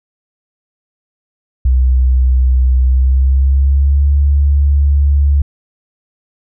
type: tone with pitch glide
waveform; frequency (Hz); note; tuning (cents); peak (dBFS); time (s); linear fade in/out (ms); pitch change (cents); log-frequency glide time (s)
sine; 63.7 to 71.09; C2 to C#2; -46 to +44; -7; 1.65-5.42; 5; +190; 2.83-4.08
effects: none